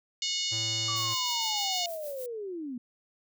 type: harmonic tone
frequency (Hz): 728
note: F#5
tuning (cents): -28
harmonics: 3 / 4 / 5 / 6 / 7 / 8 / 9 / 10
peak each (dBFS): -42 / -34 / -36 / -34 / -37 / -42 / -39 / -41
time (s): 0.22-1.86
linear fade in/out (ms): 2
type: tone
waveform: square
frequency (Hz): 111.7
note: A2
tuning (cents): +27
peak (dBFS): -38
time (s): 0.51-1.15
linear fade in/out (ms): 20
type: linear sweep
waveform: sine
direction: down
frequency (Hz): 1174.7 to 233.1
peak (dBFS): -34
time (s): 0.88-2.78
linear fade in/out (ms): 5
type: noise with tremolo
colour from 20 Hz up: violet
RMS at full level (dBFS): -43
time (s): 0.96-2.26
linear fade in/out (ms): 0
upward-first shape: sine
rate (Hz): 6.5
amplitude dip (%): 60
effects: none